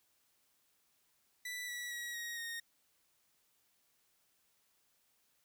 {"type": "tone with pitch steps", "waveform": "sawtooth", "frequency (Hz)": [1975.5, 1944.9, 1914.8, 1885.2, 1856], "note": ["B6", "B6", "A#6", "A#6", "A#6"], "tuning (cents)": [0, -27, 46, 19, -8], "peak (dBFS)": -37, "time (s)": [1.45, 2.6], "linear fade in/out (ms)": 5, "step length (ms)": 230, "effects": ["white hiss -75 dBFS RMS until 5.44 s"]}